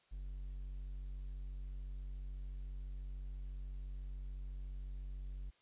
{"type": "tone", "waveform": "triangle", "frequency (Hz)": 47, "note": "F#1", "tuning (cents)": 28, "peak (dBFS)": -40, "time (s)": [0.11, 5.51], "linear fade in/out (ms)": 20, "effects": ["white hiss -72 dBFS RMS until 5.61 s", "resampled to 8000 Hz"]}